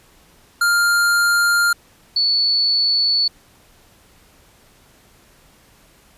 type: tone pair in turn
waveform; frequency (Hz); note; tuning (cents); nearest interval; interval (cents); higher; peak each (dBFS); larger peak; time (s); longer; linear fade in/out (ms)
square / sine; 1400 / 4445; F6 / C#8; +4 / +4; octave + minor sixth; 2000; second; -14; neither; 0.61-1.73 / 2.16-3.28; neither; 5
effects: pink hiss -52 dBFS RMS until 6.17 s + resampled to 32000 Hz